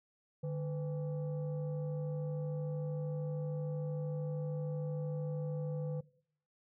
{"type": "tone pair together", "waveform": "sine", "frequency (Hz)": [149.98, 503], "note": ["D3", "B4"], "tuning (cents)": [37, 32], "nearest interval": "octave + major sixth", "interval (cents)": 2095, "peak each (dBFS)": [-34, -39], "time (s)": [0.43, 6.01], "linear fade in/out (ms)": 10, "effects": ["noise-tail reverb RT60 0.6 s tail -21 dB re dry", "tanh soft clip ceiling -32 dBFS"]}